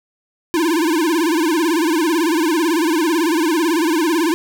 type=tone with vibrato; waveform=square; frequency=325.4 Hz; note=E4; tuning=22 cents flat; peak=-15 dBFS; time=0.54-4.34 s; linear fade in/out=0 ms; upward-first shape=sine; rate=18 Hz; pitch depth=140 cents each way; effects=7-bit